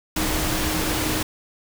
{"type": "tone in noise", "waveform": "sine", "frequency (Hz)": 311.1, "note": "D#4", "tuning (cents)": 0, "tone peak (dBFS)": -28, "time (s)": [0.16, 1.23], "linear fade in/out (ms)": 5, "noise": "pink", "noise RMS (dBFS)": -24, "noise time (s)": [0.16, 1.23], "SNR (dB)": -7, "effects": []}